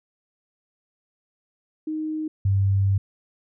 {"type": "tone pair in turn", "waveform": "sine", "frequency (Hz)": [311.1, 97.99], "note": ["D#4", "G2"], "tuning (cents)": [0, 0], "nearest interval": "octave + minor sixth", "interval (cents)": 2000, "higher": "first", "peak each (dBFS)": [-25, -17], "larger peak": "second", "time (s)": [[1.87, 2.28], [2.45, 2.98]], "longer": "second", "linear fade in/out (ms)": 5, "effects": []}